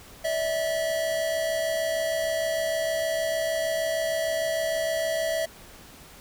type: tone pair together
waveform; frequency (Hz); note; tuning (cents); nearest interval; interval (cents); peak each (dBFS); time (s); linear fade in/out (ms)
square; 584 / 650.5; D5 / E5; -10 / -23; major second; 187; -33 / -26; 0.24-5.46; 10
effects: pink hiss -48 dBFS RMS until 6.2 s